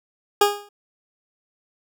20% pulse tone with exponential decay, 409.7 Hz, G#4, 24 cents flat, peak -6 dBFS, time 0.41-0.69 s, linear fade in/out 5 ms, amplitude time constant 60 ms, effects none

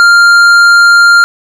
triangle tone with tanh clipping, 1396.9 Hz, F6, in tune, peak -3 dBFS, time 0-1.24 s, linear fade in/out 0 ms, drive 14 dB, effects none

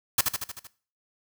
white noise with echo, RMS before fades -20 dBFS, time 0.18-0.21 s, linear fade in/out 5 ms, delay 77 ms, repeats 6, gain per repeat -4 dB, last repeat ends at 0.672 s, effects noise-tail reverb RT60 0.4 s tail -18 dB re dry

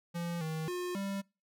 square tone with pitch steps, 171.3 / 158.6 / 358.1 / 197 Hz, F3 / D#3 / F4 / G3, -33 / +33 / +43 / +9 cents, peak -35 dBFS, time 0.14-1.22 s, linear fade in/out 20 ms, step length 270 ms, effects noise-tail reverb RT60 0.3 s tail -26 dB re dry

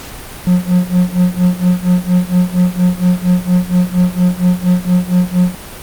triangle tone with tremolo, 180 Hz, F#3, 47 cents flat, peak -4 dBFS, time 0.47-5.55 s, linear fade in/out 0 ms, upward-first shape sine, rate 4.3 Hz, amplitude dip 90%, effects pink hiss -30 dBFS RMS until 5.82 s + Opus 48 kbps

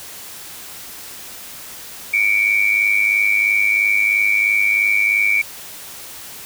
sine tone pair together, 2246 / 2349 Hz, C#7 / D7, +22 / 0 cents, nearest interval minor second, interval 78 cents, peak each -16 dBFS, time 2.13-5.42 s, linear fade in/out 10 ms, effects white hiss -35 dBFS RMS until 6.45 s

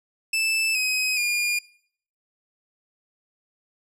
sawtooth tone with pitch steps, 2637 / 2527 / 2421 Hz, E7 / D#7 / D#7, 0 / +26 / -48 cents, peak -18 dBFS, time 0.33-1.59 s, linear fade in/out 5 ms, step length 420 ms, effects noise-tail reverb RT60 0.6 s tail -22 dB re dry + low-pass 12000 Hz 12 dB/octave

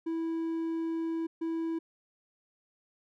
triangle tone bursts at uneven times, 328 Hz, E4, 9 cents flat, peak -28 dBFS, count 2, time 0.06-1.27 / 1.41-1.79 s, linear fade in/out 10 ms, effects none

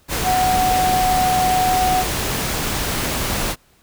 sine tone in noise, 740 Hz, F#5, in tune, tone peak -15 dBFS, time 0.23-2.05 s, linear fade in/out 50 ms, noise pink, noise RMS -22 dBFS, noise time 0.08-3.56 s, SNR +4 dB, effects pink hiss -56 dBFS RMS until 3.82 s

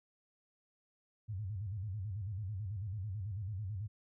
sine tone with vibrato, 100.1 Hz, G2, 37 cents sharp, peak -37 dBFS, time 1.28-3.88 s, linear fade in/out 20 ms, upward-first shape square, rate 9.1 Hz, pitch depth 140 cents each way, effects none

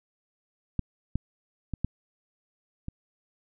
clicks, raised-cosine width 5 ms, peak -14 / -14 / -19 / -14 / -22 dBFS, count 5, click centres 0.793 / 1.156 / 1.737 / 1.846 / 2.884 s, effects none

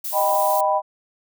violet noise, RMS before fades -28 dBFS, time 0.04-0.61 s, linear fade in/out 5 ms
sine chord, Eb augmented, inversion none, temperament equal with one note detuned, 618.7 / 784 / 987.8 Hz, Eb5 / G5 / B5, -10 / 0 / 0 cents, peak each -21 dBFS, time 0.12-0.82 s, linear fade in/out 50 ms
effects none

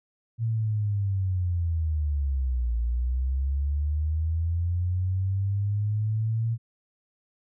sine linear two-way sweep, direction down then up, 115.7 to 57.2 to 115.7 Hz, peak -23 dBFS, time 0.38-6.58 s, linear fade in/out 50 ms, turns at 2.76 s, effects none

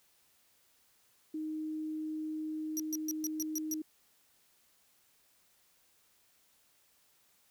sine tone, 311.1 Hz, D#4, in tune, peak -35 dBFS, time 1.34-3.82 s, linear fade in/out 5 ms
sawtooth tone bursts, 5800 Hz, F#8, 35 cents flat, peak -31 dBFS, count 7, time 2.77-3.739 s, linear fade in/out 0 ms, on 27 ms, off 130 ms
effects white hiss -69 dBFS RMS until 7.5 s

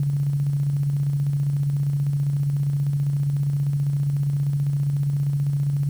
sine tone with tremolo, 141.9 Hz, C#3, 41 cents sharp, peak -18 dBFS, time 0-5.89 s, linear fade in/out 2 ms, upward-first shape square, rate 15 Hz, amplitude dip 30%, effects 8-bit

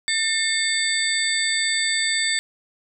sine tone cluster, 1796 / 2166 / 3578 / 4598 / 7940 Hz, A6 / C#7 / A7 / D8 / B8, +35 / -41 / +28 / -37 / +8 cents, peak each -26 dBFS, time 0.08-2.39 s, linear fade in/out 0 ms, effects none

